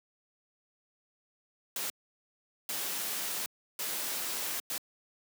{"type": "noise bursts at uneven times", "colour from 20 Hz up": "white", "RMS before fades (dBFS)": -35, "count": 4, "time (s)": [[1.76, 1.9], [2.69, 3.46], [3.79, 4.6], [4.7, 4.78]], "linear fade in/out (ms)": 2, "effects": ["high-pass 200 Hz 12 dB/octave"]}